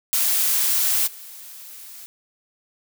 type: noise with level steps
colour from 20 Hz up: blue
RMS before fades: -20 / -40 dBFS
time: 0.13-2.06 s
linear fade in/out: 0 ms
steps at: 1.06 s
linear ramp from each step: 20 ms
effects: none